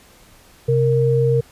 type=tone pair together; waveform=sine; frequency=130.81 / 464.3 Hz; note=C3 / A#4; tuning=0 / -7 cents; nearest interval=octave + minor seventh; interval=2193 cents; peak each=-16 dBFS; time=0.68-1.41 s; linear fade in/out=10 ms; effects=pink hiss -49 dBFS RMS until 1.51 s + resampled to 32000 Hz